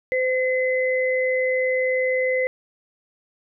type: tone pair together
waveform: sine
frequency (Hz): 513.4 / 2037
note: C5 / C7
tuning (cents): -33 / -47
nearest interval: 2 octaves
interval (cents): 2386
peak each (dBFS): -20 / -24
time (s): 0.12-2.47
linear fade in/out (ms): 0
effects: none